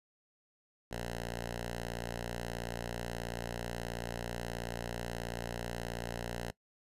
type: tone with notch filter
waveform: 5% pulse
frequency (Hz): 58.5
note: A#1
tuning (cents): +7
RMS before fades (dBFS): -40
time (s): 0.91-6.51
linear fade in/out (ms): 5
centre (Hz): 310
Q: 1.7
effects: noise-tail reverb RT60 0.1 s tail -21 dB re dry + resampled to 32000 Hz